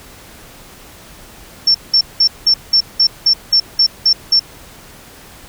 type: tone bursts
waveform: sine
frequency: 5420 Hz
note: E8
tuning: 47 cents sharp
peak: -7 dBFS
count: 11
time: 1.67-4.395 s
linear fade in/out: 5 ms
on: 75 ms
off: 190 ms
effects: pink hiss -39 dBFS RMS until 5.48 s